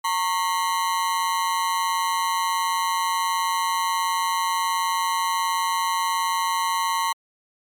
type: ring-modulated tone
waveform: 40% pulse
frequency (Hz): 1006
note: B5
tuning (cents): +32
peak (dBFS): -17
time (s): 0.04-7.13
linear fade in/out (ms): 10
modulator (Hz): 89.3
effects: MP3 96 kbps